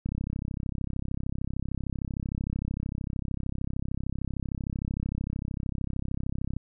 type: click train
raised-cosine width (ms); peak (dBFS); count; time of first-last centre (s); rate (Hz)
5; -19; 217; 0.06-6.566; 33.2
effects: none